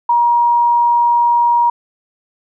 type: tone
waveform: sine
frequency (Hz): 950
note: A#5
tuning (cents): +33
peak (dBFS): -9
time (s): 0.09-1.7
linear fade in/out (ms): 5
effects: none